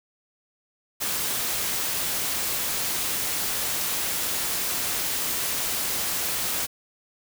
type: noise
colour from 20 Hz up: white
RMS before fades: -27 dBFS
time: 1-6.67 s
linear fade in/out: 20 ms
effects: none